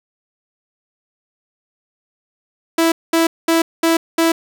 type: tone bursts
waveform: sawtooth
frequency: 329.6 Hz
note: E4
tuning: in tune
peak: -8 dBFS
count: 5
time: 2.78-4.32 s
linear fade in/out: 5 ms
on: 140 ms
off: 210 ms
effects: none